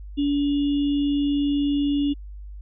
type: tone with sample-and-hold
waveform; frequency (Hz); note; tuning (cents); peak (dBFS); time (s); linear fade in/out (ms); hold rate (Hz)
sine; 286; D4; -46; -19; 0.17-2.14; 20; 3150
effects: added 50 Hz sine -35 dBFS peak until 2.61 s + resampled to 11025 Hz